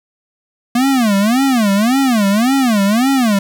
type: tone with vibrato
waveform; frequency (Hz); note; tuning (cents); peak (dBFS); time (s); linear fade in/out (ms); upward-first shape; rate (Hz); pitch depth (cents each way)
square; 232.1; A#3; -7; -11; 0.75-3.39; 5; sine; 1.8; 290
effects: 7-bit